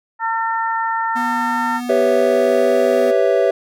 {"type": "harmonic tone", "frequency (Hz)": 453, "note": "A#4", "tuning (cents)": -50, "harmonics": [2, 3, 4], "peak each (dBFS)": [-19, -23, -25], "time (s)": [0.19, 1.81], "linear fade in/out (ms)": 50}
{"type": "tone with pitch glide", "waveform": "square", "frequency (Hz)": [243.4, 250], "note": ["B3", "B3"], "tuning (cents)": [-25, 21], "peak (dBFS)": -24, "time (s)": [1.15, 3.12], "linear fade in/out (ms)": 20, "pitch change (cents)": 46, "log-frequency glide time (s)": [1.43, 2.79]}
{"type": "chord", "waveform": "triangle", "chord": "C# half-diminished seventh", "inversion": "second", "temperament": "equal", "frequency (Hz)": [392, 493.9, 554.4, 659.3], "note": ["G4", "B4", "C#5", "E5"], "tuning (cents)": [0, 0, 0, 0], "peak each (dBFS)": -16, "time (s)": [1.89, 3.51], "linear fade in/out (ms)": 5}
{"effects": []}